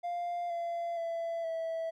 triangle tone with pitch steps, 698.5 / 683.7 / 669.3 / 655.1 Hz, F5 / F5 / E5 / E5, 0 / -37 / +26 / -11 cents, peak -30 dBFS, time 0.03-1.91 s, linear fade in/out 20 ms, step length 470 ms, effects tanh soft clip ceiling -26 dBFS

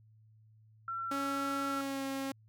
sine tone, 1354 Hz, E6, 46 cents sharp, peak -35 dBFS, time 0.88-1.81 s, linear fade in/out 2 ms
sawtooth tone with pitch glide, 278 to 270.9 Hz, C#4 to C#4, +5 to -40 cents, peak -31 dBFS, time 1.11-2.32 s, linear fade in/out 5 ms, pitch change -45 cents, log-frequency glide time 1.67-2.05 s
effects added 109 Hz sine -59 dBFS peak until 2.48 s

